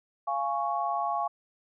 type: chord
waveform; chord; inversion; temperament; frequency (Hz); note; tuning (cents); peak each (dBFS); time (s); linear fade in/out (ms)
sine; Db major; first; just; 693 / 831.5 / 1108.7; F5 / Ab5 / Db6; -14 / +2 / 0; -31; 0.27-1.28; 10
effects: none